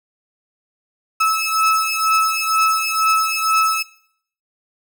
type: beating tone pair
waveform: 35% pulse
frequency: 1300 / 1302.1 Hz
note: E6 / E6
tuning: -24 / -22 cents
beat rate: 2.1 Hz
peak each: -17 dBFS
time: 1.2-3.83 s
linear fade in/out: 10 ms
effects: noise-tail reverb RT60 0.6 s tail -17 dB re dry